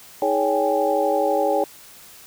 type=tone cluster; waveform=sine; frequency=318.1 / 418.4 / 560 / 784 / 836 Hz; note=D#4 / G#4 / C#5 / G5 / G#5; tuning=+38 / +13 / +18 / 0 / +11 cents; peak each=-27 / -24 / -21 / -23 / -27 dBFS; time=0.22-1.64 s; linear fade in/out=2 ms; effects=white hiss -45 dBFS RMS until 2.26 s